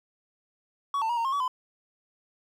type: tone with pitch steps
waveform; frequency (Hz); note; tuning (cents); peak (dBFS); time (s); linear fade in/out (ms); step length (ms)
triangle; 1124 / 893 / 953 / 922 / 1069 / 1137 / 1016; C#6 / A5 / A#5 / A#5 / C6 / C#6 / B5; +24 / +25 / +38 / -19 / +37 / +44 / +49; -23; 0.94-1.479; 2; 77
effects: 10-bit